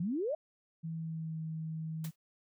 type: exponential sweep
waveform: sine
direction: up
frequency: 158.1 to 655 Hz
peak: -31 dBFS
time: 0-0.35 s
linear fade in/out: 5 ms
type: tone with pitch glide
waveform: sine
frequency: 162.8 to 159.45 Hz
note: E3 to D#3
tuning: -21 to +43 cents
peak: -36 dBFS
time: 0.83-2.11 s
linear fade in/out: 20 ms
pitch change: -36 cents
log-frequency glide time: 0.94-1.4 s
type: noise with exponential decay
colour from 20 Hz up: white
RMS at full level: -42 dBFS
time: 2.04-2.16 s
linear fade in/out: 5 ms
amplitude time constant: 25 ms
effects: none